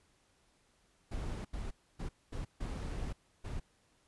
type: noise bursts at uneven times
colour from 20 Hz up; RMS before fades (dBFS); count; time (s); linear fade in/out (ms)
brown; -39; 6; 1.11-1.45 / 1.53-1.71 / 1.99-2.09 / 2.32-2.45 / 2.6-3.13 / 3.44-3.6; 10
effects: pink hiss -71 dBFS RMS until 4.07 s + resampled to 24000 Hz